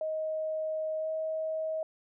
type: tone with pitch glide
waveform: sine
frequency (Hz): 628 to 634.2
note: D#5 to D#5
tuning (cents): +16 to +33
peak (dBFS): -30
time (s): 0.01-1.83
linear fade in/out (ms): 2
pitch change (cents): +17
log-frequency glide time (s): 0.99-1.09
effects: none